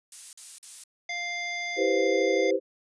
violet noise bursts, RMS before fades -37 dBFS, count 3, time 0.12-0.838 s, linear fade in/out 2 ms, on 210 ms, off 44 ms
harmonic tone, 698.5 Hz, F5, in tune, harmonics 1 / 3 / 5 / 7 / 9, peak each -38 / -31 / -41 / -43 / -45 dBFS, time 1.09-2.51 s, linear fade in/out 5 ms
sine chord, C major seventh, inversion first, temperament just, 327 / 392.4 / 490.5 / 523.3 Hz, E4 / G4 / B4 / C5, -14 / +2 / -12 / 0 cents, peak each -30 / -26 / -28 / -26 dBFS, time 1.76-2.6 s, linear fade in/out 50 ms
effects resampled to 22050 Hz

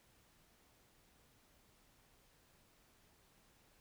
silence, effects pink hiss -70 dBFS RMS until 3.8 s

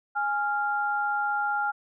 sine tone pair together, 828 / 1392.5 Hz, G#5 / F6, -5 / -5 cents, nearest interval major sixth, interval 900 cents, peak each -27 dBFS, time 0.15-1.72 s, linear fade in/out 20 ms, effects none

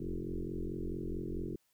sine tone with frequency modulation, 176 Hz, F3, 14 cents sharp, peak -35 dBFS, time 0-1.56 s, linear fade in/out 5 ms, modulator 44.5 Hz, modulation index 4.9, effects white hiss -75 dBFS RMS until 1.73 s

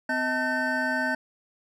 triangle tone cluster, 255.4 / 632 / 886 / 1532 / 1804 Hz, C4 / D#5 / A5 / G6 / A6, -42 / +27 / +12 / -40 / +43 cents, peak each -29 / -30 / -31 / -26 / -30 dBFS, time 0.09-1.15 s, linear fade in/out 5 ms, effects none

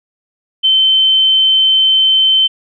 sine tone, 3085 Hz, G7, 28 cents flat, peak -7 dBFS, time 0.63-2.48 s, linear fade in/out 20 ms, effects none

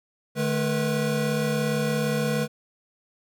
square tone cluster, 150.3 / 216.6 / 488.1 Hz, D3 / A3 / B4, +40 / -27 / -20 cents, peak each -28 dBFS, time 0.35-2.48 s, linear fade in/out 50 ms, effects none

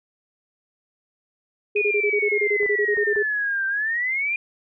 sine tone bursts, 413.7 Hz, G#4, 7 cents flat, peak -19 dBFS, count 16, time 1.75-3.229 s, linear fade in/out 10 ms, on 69 ms, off 25 ms
sine exponential two-way sweep, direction down then up, 2489 to 1561 to 2436 Hz, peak -21 dBFS, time 1.76-4.36 s, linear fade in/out 2 ms, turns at 3.67 s
clicks, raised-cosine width 1 ms, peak -27 dBFS, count 4, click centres 2.631 / 2.663 / 2.97 / 3.16 s
effects none

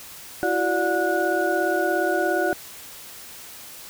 sine tone cluster, 335.5 / 372.6 / 586 / 723 / 1465 Hz, E4 / F#4 / D5 / F#5 / F#6, +31 / +12 / -4 / -40 / -18 cents, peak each -26 dBFS, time 0.43-2.53 s, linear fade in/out 0 ms, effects white hiss -41 dBFS RMS until 3.89 s

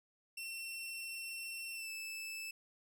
sawtooth tone with pitch glide, 2707 to 2630 Hz, E7 to E7, +45 to -5 cents, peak -39 dBFS, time 0.37-2.51 s, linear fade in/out 5 ms, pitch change -50 cents, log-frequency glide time 1.72-1.91 s, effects none

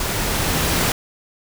pink noise with level ramp, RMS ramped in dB -23 to -18 dBFS, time 0-0.92 s, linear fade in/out 2 ms, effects none

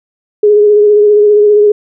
sine tone with vibrato, 417 Hz, G#4, 7 cents sharp, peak -3 dBFS, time 0.43-1.72 s, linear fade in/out 5 ms, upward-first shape sine, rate 15 Hz, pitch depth 26 cents each way, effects none

